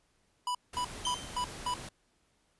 square tone bursts, 987.8 Hz, B5, in tune, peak -31 dBFS, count 5, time 0.47-1.74 s, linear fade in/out 2 ms, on 78 ms, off 220 ms
pink noise, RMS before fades -44 dBFS, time 0.73-1.89 s, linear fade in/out 5 ms
sawtooth tone with exponential decay, 3104 Hz, G7, 18 cents flat, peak -27 dBFS, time 1.05-1.46 s, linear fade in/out 2 ms, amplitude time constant 87 ms
effects pink hiss -72 dBFS RMS until 2.59 s + resampled to 24000 Hz

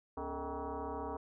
sine tone with frequency modulation, 246.9 Hz, B3, in tune, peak -37 dBFS, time 0.17-1.17 s, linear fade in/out 5 ms, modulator 176 Hz, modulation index 5, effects none

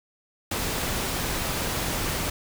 pink noise, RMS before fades -28 dBFS, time 0.51-2.3 s, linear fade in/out 5 ms, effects none

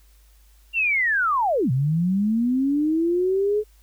sine linear two-way sweep, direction down then up, 2794 to 123.47 to 429.8 Hz, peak -18 dBFS, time 0.73-3.64 s, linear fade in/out 50 ms, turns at 1.71 s, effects added 51 Hz sine -51 dBFS peak until 3.82 s + white hiss -61 dBFS RMS until 3.82 s

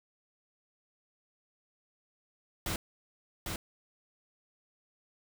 pink noise with echo, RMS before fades -34 dBFS, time 2.66-2.76 s, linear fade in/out 2 ms, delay 800 ms, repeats 1, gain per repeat -3 dB, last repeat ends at 3.56 s, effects none

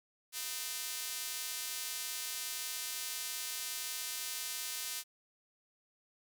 square tone with high-pass filter, 139.2 Hz, C#3, 8 cents sharp, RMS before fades -40 dBFS, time 0.32-5.04 s, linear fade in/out 50 ms, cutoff 4200 Hz, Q 0.52, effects none

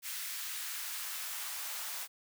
white noise with high-pass filter sweep, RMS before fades -40 dBFS, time 0.02-2.08 s, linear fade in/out 50 ms, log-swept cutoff 1800 to 820 Hz, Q 1.1, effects none

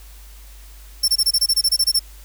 sawtooth tone bursts, 5410 Hz, E8, 44 cents sharp, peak -11 dBFS, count 13, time 1.03-1.994 s, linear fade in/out 10 ms, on 52 ms, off 24 ms, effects added 50 Hz sine -39 dBFS peak until 2.24 s + white hiss -48 dBFS RMS until 2.24 s

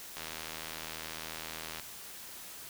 click train, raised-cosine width 0.2 ms, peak -22 dBFS, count 131, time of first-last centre 0.17-1.797 s, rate 79.9 Hz, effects white hiss -47 dBFS RMS until 2.69 s

